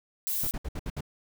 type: noise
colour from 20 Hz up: violet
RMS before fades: -30 dBFS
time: 0.27-0.51 s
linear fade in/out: 0 ms
type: noise bursts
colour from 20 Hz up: brown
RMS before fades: -33 dBFS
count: 6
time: 0.43-1.008 s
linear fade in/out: 5 ms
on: 43 ms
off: 64 ms
effects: none